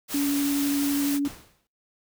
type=noise; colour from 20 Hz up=white; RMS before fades=-32 dBFS; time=0.08-1.2 s; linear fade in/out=50 ms
type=tone with vibrato; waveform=sine; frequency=283.7 Hz; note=C#4; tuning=40 cents sharp; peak=-22 dBFS; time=0.14-1.28 s; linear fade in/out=5 ms; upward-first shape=sine; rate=12 Hz; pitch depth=9 cents each way
type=noise with exponential decay; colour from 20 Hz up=pink; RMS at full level=-36 dBFS; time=1.25-1.67 s; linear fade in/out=0 ms; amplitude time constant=90 ms
effects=noise-tail reverb RT60 0.4 s tail -26 dB re dry